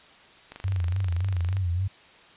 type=click train; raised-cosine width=0.3 ms; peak=-24 dBFS; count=27; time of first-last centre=0.52-1.568 s; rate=24.8 Hz
type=tone with vibrato; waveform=sine; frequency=91 Hz; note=F#2; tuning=28 cents flat; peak=-23 dBFS; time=0.64-1.88 s; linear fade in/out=10 ms; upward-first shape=sine; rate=3.5 Hz; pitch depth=110 cents each way
effects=white hiss -52 dBFS RMS until 2.36 s + resampled to 8000 Hz

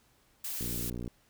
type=noise; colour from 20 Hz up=blue; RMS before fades=-37 dBFS; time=0.44-0.9 s; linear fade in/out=5 ms
type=click train; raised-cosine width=3 ms; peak=-26 dBFS; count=29; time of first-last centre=0.61-1.077 s; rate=59.9 Hz
effects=pink hiss -67 dBFS RMS until 1.29 s

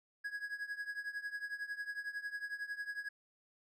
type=tone with tremolo; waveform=triangle; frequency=1661.2 Hz; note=G#6; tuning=in tune; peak=-34 dBFS; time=0.24-3.09 s; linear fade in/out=10 ms; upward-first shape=triangle; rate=11 Hz; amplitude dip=90%; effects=none

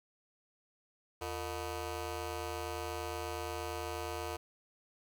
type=ring-modulated tone; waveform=15% pulse; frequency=267.5 Hz; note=C4; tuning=38 cents sharp; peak=-28 dBFS; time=1.21-4.37 s; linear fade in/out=10 ms; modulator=188 Hz; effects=none

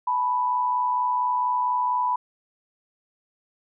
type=tone pair together; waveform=sine; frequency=863.5 / 987.8 Hz; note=A5 / B5; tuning=-33 / 0 cents; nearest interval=major second; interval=233 cents; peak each=-30 / -21 dBFS; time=0.07-2.16 s; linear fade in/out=5 ms; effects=none

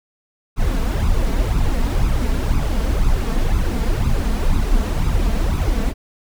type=noise with flanger; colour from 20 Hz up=brown; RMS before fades=-17 dBFS; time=0.56-5.94 s; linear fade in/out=50 ms; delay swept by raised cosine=0.79 to 4.49 ms; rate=2 Hz; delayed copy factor=+0.7; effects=none

